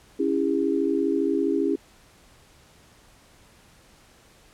sine chord, C# minor, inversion none, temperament equal with one note detuned, 277.2 / 329.6 / 404.6 Hz, C#4 / E4 / G#4, 0 / 0 / -45 cents, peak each -25 dBFS, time 0.19-1.76 s, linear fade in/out 10 ms, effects pink hiss -55 dBFS RMS until 4.53 s + low-pass 11000 Hz 12 dB/octave

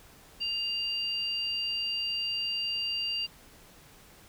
sine tone pair together, 2800 / 4709 Hz, F7 / D8, +4 / +4 cents, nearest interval major sixth, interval 900 cents, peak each -31 / -33 dBFS, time 0.4-3.27 s, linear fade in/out 20 ms, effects pink hiss -55 dBFS RMS until 4.28 s

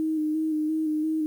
sine tone with vibrato, 311.1 Hz, D#4, in tune, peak -23 dBFS, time 0-1.26 s, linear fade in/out 0 ms, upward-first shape square, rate 2.9 Hz, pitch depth 24 cents each way, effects 9-bit

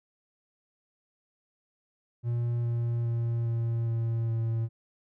triangle tone with pitch steps, 118.9 / 117.87 / 116.86 / 115.85 / 114.85 / 113.86 Hz, A#2 / A#2 / A#2 / A#2 / A#2 / A#2, +35 / +20 / +5 / -10 / -25 / -40 cents, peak -24 dBFS, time 2.23-4.69 s, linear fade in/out 50 ms, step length 410 ms, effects none

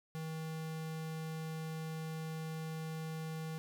square tone, 159.4 Hz, D#3, 42 cents sharp, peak -40 dBFS, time 0.15-3.58 s, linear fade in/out 0 ms, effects none

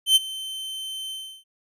45% pulse tone with ADSR envelope, 3089 Hz, G7, 26 cents flat, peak -11 dBFS, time 0.06-1.44 s, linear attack 98 ms, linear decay 25 ms, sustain -19 dB, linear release 330 ms, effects resampled to 32000 Hz

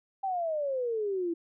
sine exponential sweep, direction down, 792 to 329.6 Hz, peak -28 dBFS, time 0.23-1.34 s, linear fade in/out 10 ms, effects none

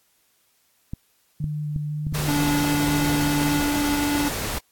clicks, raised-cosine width 5 ms, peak -17 dBFS, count 5, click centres 0.935 / 1.442 / 1.762 / 2.068 / 2.126 s
sine tone with vibrato, 149.6 Hz, D3, 32 cents sharp, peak -25 dBFS, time 1.4-3.61 s, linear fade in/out 5 ms, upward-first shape square, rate 2 Hz, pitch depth 9 cents each way
pink noise, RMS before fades -28 dBFS, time 2.14-4.59 s, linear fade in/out 10 ms
square tone, 290 Hz, D4, 22 cents flat, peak -22 dBFS, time 2.28-4.29 s, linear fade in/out 10 ms
effects white hiss -64 dBFS RMS until 4.71 s + AAC 64 kbps

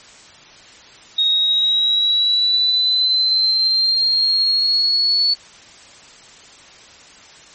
sine exponential sweep, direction up, 3749 to 4435 Hz, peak -13 dBFS, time 1.18-5.34 s, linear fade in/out 5 ms, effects white hiss -43 dBFS RMS until 7.54 s + MP3 32 kbps

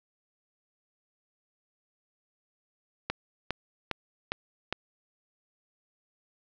click train, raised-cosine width 0.3 ms, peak -13 dBFS, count 5, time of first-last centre 3.1-4.726 s, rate 2.46 Hz, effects resampled to 16000 Hz + 9-bit

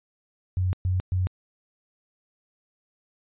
sine tone bursts at uneven times, 92 Hz, F#2, 9 cents flat, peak -21 dBFS, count 3, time 0.57-0.73 / 0.85-1 / 1.12-1.27 s, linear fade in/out 0 ms, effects resampled to 8000 Hz

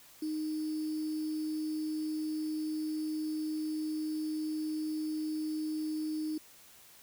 sine tone with sample-and-hold, 310 Hz, D#4, 6 cents flat, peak -32 dBFS, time 0.22-6.38 s, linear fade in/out 5 ms, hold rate 4900 Hz, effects white hiss -57 dBFS RMS until 7.02 s

